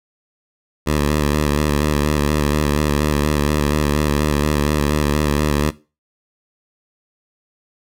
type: tone with vibrato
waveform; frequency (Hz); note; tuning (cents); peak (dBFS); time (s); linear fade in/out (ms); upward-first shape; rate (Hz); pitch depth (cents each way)
10% pulse; 74.1; D2; +16; -7; 0.86-5.71; 20; square; 4.2; 37
effects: noise-tail reverb RT60 0.3 s tail -18 dB re dry